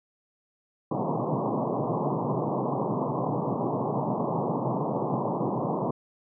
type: band-pass noise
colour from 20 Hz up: pink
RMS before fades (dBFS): -28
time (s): 0.91-5.91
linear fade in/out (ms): 5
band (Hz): 120 to 1100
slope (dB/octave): 96
effects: none